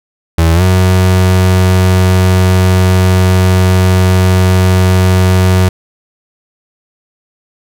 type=tone with pitch glide; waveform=35% pulse; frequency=82.41 to 92.5 Hz; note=E2 to F#2; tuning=0 to 0 cents; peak=-4 dBFS; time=0.38-5.69 s; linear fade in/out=5 ms; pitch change=+200 cents; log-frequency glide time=0.54-0.62 s; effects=none